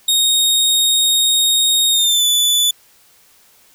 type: tone with pitch glide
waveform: sawtooth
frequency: 3729 to 3479 Hz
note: A#7 to A7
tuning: 0 to -20 cents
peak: -9 dBFS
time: 0.08-2.71 s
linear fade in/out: 5 ms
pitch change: -120 cents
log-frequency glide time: 1.9-2.25 s
effects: white hiss -51 dBFS RMS until 3.74 s

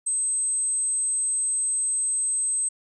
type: tone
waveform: sine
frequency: 8240 Hz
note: C9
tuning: 28 cents flat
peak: -22 dBFS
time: 0.06-2.69 s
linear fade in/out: 10 ms
effects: none

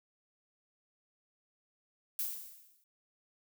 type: noise with exponential decay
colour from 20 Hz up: violet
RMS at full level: -33 dBFS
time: 2.19-2.84 s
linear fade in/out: 1 ms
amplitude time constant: 140 ms
effects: none

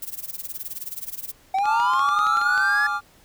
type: noise with tremolo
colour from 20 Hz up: violet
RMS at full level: -30 dBFS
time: 0.02-1.32 s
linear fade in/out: 5 ms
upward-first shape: sine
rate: 19 Hz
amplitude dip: 90%
type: linear sweep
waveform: triangle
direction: up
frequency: 751 to 1723 Hz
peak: -17 dBFS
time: 1.54-2.87 s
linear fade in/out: 5 ms
type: clicks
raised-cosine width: 0.2 ms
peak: -18 dBFS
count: 11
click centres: 1.586 / 1.656 / 1.8 / 1.936 / 1.994 / 2.089 / 2.19 / 2.268 / 2.371 / 2.415 / 2.578 s
type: chord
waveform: triangle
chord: D diminished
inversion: second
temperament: equal with one note detuned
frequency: 830.6 / 1182.1 / 1396.9 Hz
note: Ab5 / D6 / F6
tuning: 0 / +11 / 0 cents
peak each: -27 / -25 / -24 dBFS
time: 1.63-3.01 s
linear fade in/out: 50 ms
effects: pink hiss -55 dBFS RMS until 3.24 s

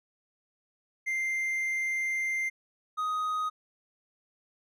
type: tone pair in turn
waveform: triangle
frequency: 2093 / 1251 Hz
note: C7 / D#6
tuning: 0 / +9 cents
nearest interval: major sixth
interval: 891 cents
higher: first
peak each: -26 dBFS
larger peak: neither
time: 1.06-2.5 / 2.97-3.5 s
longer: first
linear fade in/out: 20 ms
effects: none

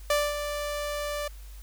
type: tone with ADSR envelope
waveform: sawtooth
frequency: 587.3 Hz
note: D5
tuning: in tune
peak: -17 dBFS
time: 0.1-1.28 s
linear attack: 3 ms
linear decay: 230 ms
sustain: -9 dB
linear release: 5 ms
effects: added 50 Hz sine -41 dBFS peak until 1.62 s + white hiss -55 dBFS RMS until 1.62 s

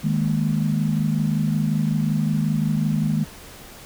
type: chord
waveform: sine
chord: D# suspended fourth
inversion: none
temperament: equal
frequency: 155.56 / 207.7 / 233.1 Hz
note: D#3 / G#3 / A#3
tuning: 0 / 0 / 0 cents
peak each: -21 / -23 / -26 dBFS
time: 0.03-3.25 s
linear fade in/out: 20 ms
effects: pink hiss -42 dBFS RMS until 3.85 s

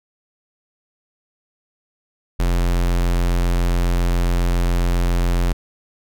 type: tone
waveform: square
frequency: 43.65 Hz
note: F1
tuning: in tune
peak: -16 dBFS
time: 2.39-5.53 s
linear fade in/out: 10 ms
effects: none

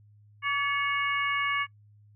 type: harmonic tone with a mistuned harmonic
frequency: 570 Hz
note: C#5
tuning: 48 cents sharp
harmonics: 2 / 3 / 4 / 5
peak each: -29 / -31 / -29 / -36 dBFS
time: 0.42-1.67 s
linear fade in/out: 50 ms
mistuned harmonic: 4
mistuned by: -54 cents
effects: noise-tail reverb RT60 0.1 s tail -23 dB re dry + added 104 Hz sine -54 dBFS peak until 2.15 s

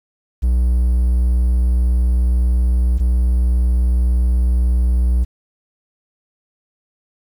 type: tone pair in turn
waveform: triangle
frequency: 60.9 / 60.9 Hz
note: B1 / B1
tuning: -24 / -24 cents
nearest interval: unison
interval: 0 cents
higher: neither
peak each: -10 dBFS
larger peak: neither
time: 0.42-2.99 / 2.99-5.25 s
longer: first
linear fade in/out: 20 ms
effects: 8-bit

